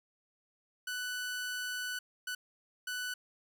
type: tone bursts at uneven times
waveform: sawtooth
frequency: 1490 Hz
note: F#6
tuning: 12 cents sharp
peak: -32 dBFS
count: 3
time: 0.87-1.99 / 2.27-2.35 / 2.87-3.14 s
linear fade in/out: 5 ms
effects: none